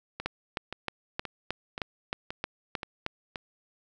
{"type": "two click trains", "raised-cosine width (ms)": 0.3, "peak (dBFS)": [-14, -19], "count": [10, 7], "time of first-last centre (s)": [[0.26, 3.064], [0.2, 3.358]], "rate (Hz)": [3.21, 1.9], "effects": []}